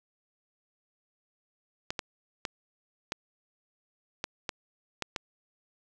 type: clicks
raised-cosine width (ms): 0.2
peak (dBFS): -14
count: 8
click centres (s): 1.905 / 1.992 / 2.452 / 3.121 / 4.241 / 4.492 / 5.023 / 5.162
effects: none